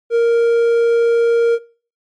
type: tone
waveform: triangle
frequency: 466.2 Hz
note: A#4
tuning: in tune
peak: -8 dBFS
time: 0.1-1.59 s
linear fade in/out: 50 ms
effects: noise-tail reverb RT60 0.4 s tail -20 dB re dry + MP3 48 kbps